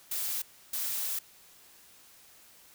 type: noise bursts at uneven times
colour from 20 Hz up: blue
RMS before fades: -33 dBFS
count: 2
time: 0.11-0.42 / 0.73-1.19 s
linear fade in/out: 5 ms
effects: white hiss -57 dBFS RMS until 2.74 s